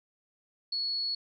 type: tone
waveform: sine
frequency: 4377 Hz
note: C#8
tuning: 23 cents flat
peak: -29 dBFS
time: 0.72-1.15 s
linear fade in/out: 5 ms
effects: none